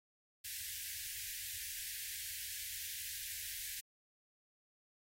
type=band-stop noise; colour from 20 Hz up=white; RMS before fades=-44 dBFS; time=0.44-3.81 s; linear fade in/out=10 ms; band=100 to 1600 Hz; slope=96 dB/octave; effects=AAC 48 kbps